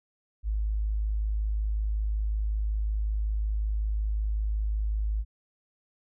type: tone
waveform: sine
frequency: 52.7 Hz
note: G#1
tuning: 26 cents sharp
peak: -25 dBFS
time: 0.43-5.25 s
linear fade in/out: 50 ms
effects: none